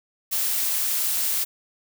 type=noise; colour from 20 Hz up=blue; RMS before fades=-24 dBFS; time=0.31-1.45 s; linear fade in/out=20 ms; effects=none